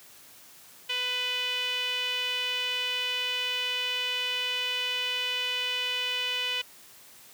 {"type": "tone with band-pass filter", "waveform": "sawtooth", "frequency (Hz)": 497.8, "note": "B4", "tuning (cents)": 14, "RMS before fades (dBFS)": -30, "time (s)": [0.89, 6.62], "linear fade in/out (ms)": 10, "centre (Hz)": 2900, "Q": 5.2, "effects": ["white hiss -52 dBFS RMS until 7.33 s", "high-pass 80 Hz 12 dB/octave"]}